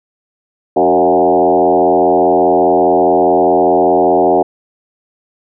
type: tone with frequency modulation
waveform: sine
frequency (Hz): 547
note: C#5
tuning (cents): -23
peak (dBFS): -7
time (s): 0.76-4.43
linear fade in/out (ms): 10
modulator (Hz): 84.9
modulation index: 3
effects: none